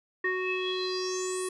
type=tone with low-pass filter sweep; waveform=square; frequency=370 Hz; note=F#4; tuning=in tune; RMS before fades=-31 dBFS; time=0.24-1.49 s; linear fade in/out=5 ms; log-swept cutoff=1800 to 10000 Hz; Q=8.3; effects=none